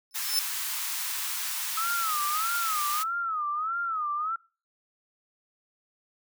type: tone with exponential growth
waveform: sawtooth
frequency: 5274 Hz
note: E8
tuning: in tune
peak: -18 dBFS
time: 0.11-0.39 s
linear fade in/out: 0 ms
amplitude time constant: 59 ms
type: high-pass noise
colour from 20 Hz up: white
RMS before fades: -32 dBFS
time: 0.14-3.04 s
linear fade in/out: 20 ms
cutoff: 880 Hz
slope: 48 dB/octave
type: tone with vibrato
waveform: sine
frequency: 1281 Hz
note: E6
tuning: 50 cents flat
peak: -27 dBFS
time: 1.77-4.36 s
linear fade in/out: 5 ms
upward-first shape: sine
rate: 1.6 Hz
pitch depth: 150 cents each way
effects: noise-tail reverb RT60 0.4 s tail -26 dB re dry